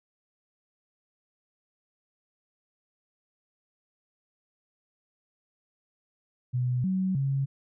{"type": "tone with pitch steps", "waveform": "sine", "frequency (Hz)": [124.8, 188.1, 136.8], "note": ["B2", "F#3", "C#3"], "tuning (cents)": [19, 29, -23], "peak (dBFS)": -24, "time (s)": [6.53, 7.46], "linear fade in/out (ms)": 20, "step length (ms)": 310, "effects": []}